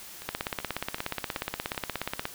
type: two click trains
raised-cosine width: 0.3 ms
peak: -13 / -24 dBFS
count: 34 / 5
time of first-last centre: 0.29-2.254 / 0.22-1.747 s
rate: 16.8 / 2.62 Hz
effects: white hiss -45 dBFS RMS until 2.34 s